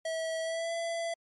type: tone with pitch glide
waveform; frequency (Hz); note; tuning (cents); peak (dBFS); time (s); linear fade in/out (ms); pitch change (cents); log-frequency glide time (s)
square; 648 to 670.5; E5 to E5; -30 to +29; -32; 0.05-1.14; 5; +59; 0.41-0.73
effects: MP3 48 kbps